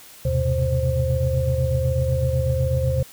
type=tone cluster; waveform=sine; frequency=78.1 / 96.7 / 126 / 134 / 526 Hz; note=D#2 / G2 / B2 / C3 / C5; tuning=+7 / -23 / +35 / +42 / +9 cents; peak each=-23 / -30 / -22 / -27 / -24 dBFS; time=0.25-3.03 s; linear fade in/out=5 ms; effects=tanh soft clip ceiling -7 dBFS + white hiss -45 dBFS RMS until 3.12 s